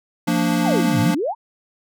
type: chord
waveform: square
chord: Bb major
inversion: second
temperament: equal with one note detuned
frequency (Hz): 174.61 / 230.1 / 293.7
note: F3 / Bb3 / D4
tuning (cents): 0 / -22 / 0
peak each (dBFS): -22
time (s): 0.27-1.15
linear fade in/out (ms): 10
type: exponential two-way sweep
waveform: sine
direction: down then up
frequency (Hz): 994 to 101.3 to 994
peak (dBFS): -19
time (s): 0.63-1.35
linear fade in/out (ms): 50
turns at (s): 1
effects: none